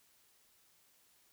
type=silence; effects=white hiss -69 dBFS RMS until 1.32 s